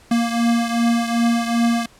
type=beating tone pair; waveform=square; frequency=233.1 / 235.7 Hz; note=A#3 / A#3; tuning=0 / +19 cents; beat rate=2.6 Hz; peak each=-18 / -23 dBFS; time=0.11-1.86 s; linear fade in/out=5 ms; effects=pink hiss -50 dBFS RMS until 1.99 s + low-pass 10000 Hz 12 dB/octave